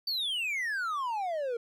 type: exponential sweep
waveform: triangle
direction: down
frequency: 4633 to 455.8 Hz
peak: -28 dBFS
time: 0.07-1.57 s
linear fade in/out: 5 ms
effects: none